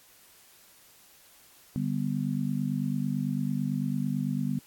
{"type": "chord", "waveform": "sine", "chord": "G major", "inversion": "second", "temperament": "just", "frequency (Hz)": [147, 196, 245], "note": ["D3", "G3", "B3"], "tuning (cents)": [2, 0, -14], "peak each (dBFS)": -31, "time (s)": [1.76, 4.59], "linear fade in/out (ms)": 0, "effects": ["white hiss -57 dBFS RMS until 4.66 s", "AAC 64 kbps"]}